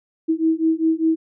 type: beating tone pair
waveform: sine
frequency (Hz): 320 / 325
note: D#4 / E4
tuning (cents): +49 / -24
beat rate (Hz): 5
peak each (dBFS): -19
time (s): 0.28-1.16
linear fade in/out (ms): 20
effects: none

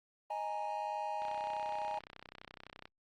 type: chord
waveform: triangle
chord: D# suspended fourth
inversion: none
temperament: equal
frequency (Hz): 622.3 / 830.6 / 932.3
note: D#5 / G#5 / A#5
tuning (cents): 0 / 0 / 0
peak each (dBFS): -41 / -36 / -40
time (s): 0.3-1.99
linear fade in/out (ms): 5
type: click train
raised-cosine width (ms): 0.3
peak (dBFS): -32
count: 53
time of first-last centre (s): 1.22-2.855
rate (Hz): 31.8
effects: Opus 24 kbps

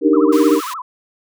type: chord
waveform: sine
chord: Eb major seventh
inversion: third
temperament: equal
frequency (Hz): 293.7 / 311.1 / 392 / 466.2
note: D4 / Eb4 / G4 / Bb4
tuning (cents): 0 / 0 / 0 / 0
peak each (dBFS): -15 / -14 / -17 / -16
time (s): 0.01-0.61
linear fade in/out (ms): 50
type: tone with vibrato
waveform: sine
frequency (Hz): 1145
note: D6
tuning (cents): -44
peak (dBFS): -24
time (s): 0.13-0.82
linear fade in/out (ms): 5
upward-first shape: sine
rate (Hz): 13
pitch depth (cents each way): 270
type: high-pass noise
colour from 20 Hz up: pink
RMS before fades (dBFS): -31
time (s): 0.32-0.74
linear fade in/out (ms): 10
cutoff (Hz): 1300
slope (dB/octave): 48
effects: none

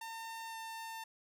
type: tone with pitch glide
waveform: sawtooth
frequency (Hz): 906 to 899.7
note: A#5 to A5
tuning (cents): -50 to +38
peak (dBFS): -39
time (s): 0.01-1.04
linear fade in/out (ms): 5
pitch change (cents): -12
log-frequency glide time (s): 0.49-0.56
effects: none

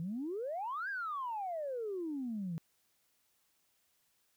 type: exponential two-way sweep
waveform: sine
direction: up then down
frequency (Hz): 157.5 to 1661.2 to 157.5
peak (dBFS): -35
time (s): 0-2.58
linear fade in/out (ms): 0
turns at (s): 0.89
effects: tanh soft clip ceiling -31 dBFS + white hiss -75 dBFS RMS until 4.36 s

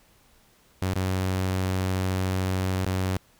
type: tone with dropouts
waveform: sawtooth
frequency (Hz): 93.6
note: F#2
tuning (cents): +20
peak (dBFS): -20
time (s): 0.82-3.17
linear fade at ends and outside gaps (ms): 0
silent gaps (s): 0.938-0.956 / 2.848-2.865
effects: pink hiss -60 dBFS RMS until 3.39 s

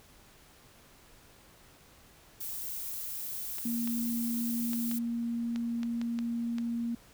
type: noise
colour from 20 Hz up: violet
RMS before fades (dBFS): -38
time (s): 2.4-4.99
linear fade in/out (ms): 10
type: clicks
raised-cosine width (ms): 0.2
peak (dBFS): -25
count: 9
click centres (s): 3.584 / 3.875 / 4.733 / 4.914 / 5.56 / 5.832 / 6.015 / 6.189 / 6.584
type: tone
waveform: sine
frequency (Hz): 234.1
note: A#3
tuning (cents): +8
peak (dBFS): -30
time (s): 3.65-6.95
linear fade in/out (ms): 5
effects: pink hiss -58 dBFS RMS until 7.13 s

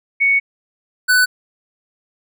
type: tone pair in turn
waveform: sine / square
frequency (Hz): 2223 / 1495.9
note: C#7 / F#6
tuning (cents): +4 / +19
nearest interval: perfect fifth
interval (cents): 685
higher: first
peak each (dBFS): -11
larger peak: neither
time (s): 0.2-0.4 / 1.08-1.26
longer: first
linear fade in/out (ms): 20
effects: none

